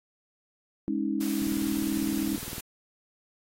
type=chord; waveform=sine; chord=Ab suspended fourth; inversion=none; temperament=equal with one note detuned; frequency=207.7 / 277.2 / 316.7 Hz; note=Ab3 / Db4 / Eb4; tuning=0 / 0 / +31 cents; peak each=-31 / -30 / -30 dBFS; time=0.88-2.36 s; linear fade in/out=0 ms
type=noise; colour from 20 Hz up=white; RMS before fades=-39 dBFS; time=1.2-2.61 s; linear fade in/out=10 ms
type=click train; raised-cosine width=3 ms; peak=-27 dBFS; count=24; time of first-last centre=1.42-2.582 s; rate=19.8 Hz
effects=AAC 48 kbps